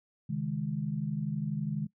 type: chord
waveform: sine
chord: C# suspended second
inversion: none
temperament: equal with one note detuned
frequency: 135.43 / 155.56 / 207.7 Hz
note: C#3 / D#3 / G#3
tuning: -40 / 0 / 0 cents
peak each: -36 / -33 / -35 dBFS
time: 0.29-1.87 s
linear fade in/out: 10 ms
effects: noise-tail reverb RT60 0.1 s tail -19 dB re dry